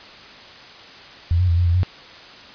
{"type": "tone with pitch steps", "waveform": "sine", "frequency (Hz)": [85.3, 91, 84.9, 88.2, 85.6, 91.3], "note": ["F2", "F#2", "F2", "F2", "F2", "F#2"], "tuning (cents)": [-40, -28, -48, 18, -34, -23], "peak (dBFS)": -14, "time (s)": [1.31, 1.832], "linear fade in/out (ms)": 0, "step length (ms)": 87, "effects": ["white hiss -41 dBFS RMS until 2.54 s", "resampled to 11025 Hz"]}